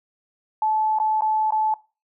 sine tone with dropouts, 867 Hz, A5, 26 cents flat, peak -18 dBFS, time 0.62-1.74 s, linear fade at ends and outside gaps 2 ms, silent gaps 0.987-0.999 / 1.209-1.22 / 1.507-1.522 s, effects noise-tail reverb RT60 0.3 s tail -20 dB re dry

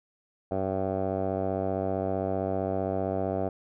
10% pulse tone with low-pass filter, 95.4 Hz, G2, 47 cents flat, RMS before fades -29 dBFS, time 0.51-3.49 s, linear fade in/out 5 ms, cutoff 720 Hz, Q 4, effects none

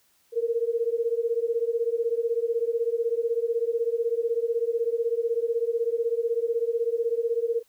sine beating tone pair, 457.1 / 473.1 Hz, A#4 / A#4, -34 / +26 cents, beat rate 16 Hz, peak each -26 / -26 dBFS, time 0.32-7.63 s, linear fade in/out 50 ms, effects white hiss -65 dBFS RMS until 7.68 s

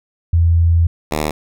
sine / 5% pulse tone pair in turn, 84 / 76.24 Hz, E2 / D#2, +33 / -35 cents, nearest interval major second, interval 168 cents, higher first, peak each -9 / -6 dBFS, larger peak second, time 0.33-0.87 / 1.11-1.31 s, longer first, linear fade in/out 5 ms, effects none

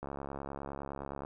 click train, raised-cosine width 1 ms, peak -26 dBFS, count 86, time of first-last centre 0.03-1.25 s, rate 69.7 Hz, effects none

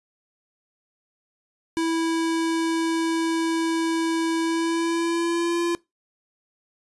square tone with pitch glide, 328.3 to 342.4 Hz, E4 to F4, -7 to -34 cents, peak -22 dBFS, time 1.77-5.75 s, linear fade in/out 0 ms, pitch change +73 cents, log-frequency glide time 4.42-5.62 s, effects noise-tail reverb RT60 0.2 s tail -22 dB re dry + resampled to 24000 Hz

